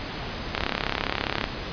click train, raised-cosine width 0.3 ms, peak -7 dBFS, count 32, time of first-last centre 0.55-1.441 s, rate 34.8 Hz, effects pink hiss -33 dBFS RMS until 1.72 s + resampled to 11025 Hz

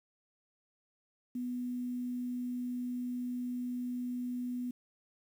sine tone with quantisation, 246.9 Hz, B3, in tune, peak -34 dBFS, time 1.35-4.71 s, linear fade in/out 5 ms, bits 10, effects none

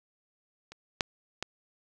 clicks, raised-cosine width 0.2 ms, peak -28 / -8 / -15 dBFS, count 3, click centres 0.72 / 1.008 / 1.426 s, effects none

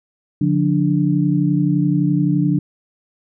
sine tone cluster, 146.2 / 177.9 / 294 Hz, D3 / F3 / D4, -7 / +32 / +2 cents, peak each -18 dBFS, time 0.41-2.59 s, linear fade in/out 5 ms, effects none

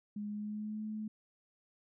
sine tone with pitch glide, 207.7 to 215.1 Hz, G#3 to A3, 0 to -39 cents, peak -37 dBFS, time 0.16-1.08 s, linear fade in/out 5 ms, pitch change +61 cents, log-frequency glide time 0.28-0.83 s, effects none

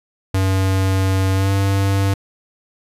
square tone with pitch glide, 95.4 to 98.03 Hz, G2 to G2, -47 to +1 cents, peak -15 dBFS, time 0.34-2.14 s, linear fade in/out 5 ms, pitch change +48 cents, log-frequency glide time 1.34-1.51 s, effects resampled to 32000 Hz

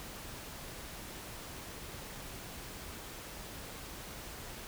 silence, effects pink hiss -46 dBFS RMS until 4.67 s

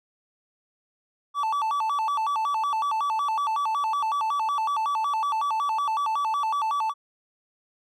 triangle tone with vibrato, 1006 Hz, B5, 32 cents sharp, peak -21 dBFS, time 1.34-6.94 s, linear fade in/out 50 ms, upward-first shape square, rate 5.4 Hz, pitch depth 230 cents each way, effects none

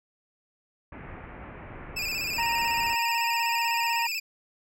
pink low-pass noise, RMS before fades -42 dBFS, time 0.92-2.95 s, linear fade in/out 5 ms, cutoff 2400 Hz, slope 48 dB/octave
25% pulse tone with vibrato, 2525 Hz, D#7, 25 cents sharp, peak -25 dBFS, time 1.96-4.2 s, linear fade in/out 10 ms, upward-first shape square, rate 16 Hz, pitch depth 67 cents each way
harmonic tone, 932.3 Hz, A#5, in tune, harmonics 1 / 2 / 3, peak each -26 / -34 / -35 dBFS, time 2.38-4.07 s, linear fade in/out 5 ms
effects none

